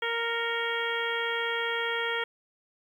harmonic tone with a mistuned harmonic, 465.1 Hz, A#4, 4 cents flat, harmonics 1 / 2 / 3 / 4 / 5 / 6 / 7, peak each -33 / -36 / -34 / -33 / -37 / -41 / -36 dBFS, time 0.02-2.24 s, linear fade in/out 5 ms, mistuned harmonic 5, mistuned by -61 cents, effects 10-bit

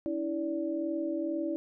sine tone cluster, 283.5 / 325.6 / 578 Hz, C#4 / E4 / D5, +39 / -21 / -28 cents, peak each -38 / -31 / -36 dBFS, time 0.06-1.56 s, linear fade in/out 0 ms, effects none

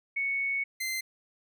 sine / sawtooth tone pair in turn, 2217 / 2076 Hz, C#7 / C7, 0 / -14 cents, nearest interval minor second, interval 114 cents, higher first, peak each -27 / -27 dBFS, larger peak neither, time 0.16-0.64 / 0.8-1.01 s, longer first, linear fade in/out 10 ms, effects none

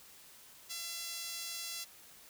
sawtooth tone with high-pass filter, 677 Hz, E5, 46 cents sharp, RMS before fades -42 dBFS, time 0.69-1.85 s, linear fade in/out 20 ms, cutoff 4200 Hz, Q 0.99, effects white hiss -57 dBFS RMS until 2.29 s

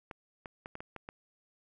clicks, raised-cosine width 0.5 ms, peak -27 dBFS, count 7, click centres 0.112 / 0.458 / 0.659 / 0.754 / 0.805 / 0.963 / 1.089 s, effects none

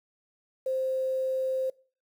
sine tone with quantisation, 523.3 Hz, C5, in tune, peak -26 dBFS, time 0.66-1.7 s, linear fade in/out 5 ms, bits 9, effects noise-tail reverb RT60 0.4 s tail -23 dB re dry

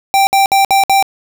square tone bursts, 784 Hz, G5, in tune, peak -8 dBFS, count 5, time 0.14-1.026 s, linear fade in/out 0 ms, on 130 ms, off 59 ms, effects none

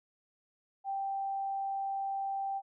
sine tone, 784 Hz, G5, in tune, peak -32 dBFS, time 0.84-2.62 s, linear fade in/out 50 ms, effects none

